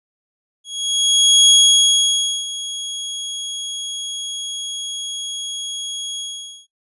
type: tone with ADSR envelope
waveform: sawtooth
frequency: 3320 Hz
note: G#7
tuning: 1 cent flat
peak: -4 dBFS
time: 0.64-6.67 s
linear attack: 850 ms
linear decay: 960 ms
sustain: -17 dB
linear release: 480 ms
effects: noise-tail reverb RT60 0.1 s tail -18 dB re dry + resampled to 24000 Hz